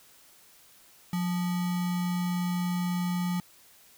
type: tone with sample-and-hold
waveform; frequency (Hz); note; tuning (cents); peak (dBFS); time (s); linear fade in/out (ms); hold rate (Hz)
sine; 178.2; F3; +35; -26; 1.13-3.4; 2; 1050
effects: white hiss -57 dBFS RMS until 3.97 s